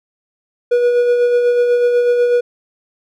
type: tone with tremolo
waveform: triangle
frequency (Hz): 484.6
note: B4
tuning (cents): -33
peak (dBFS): -7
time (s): 0.71-2.41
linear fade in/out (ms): 10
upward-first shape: sine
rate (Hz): 8.1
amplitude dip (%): 35
effects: none